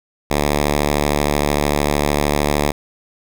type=tone; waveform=5% pulse; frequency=73.2 Hz; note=D2; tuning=5 cents flat; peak=-4 dBFS; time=0.3-2.72 s; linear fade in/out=10 ms; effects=none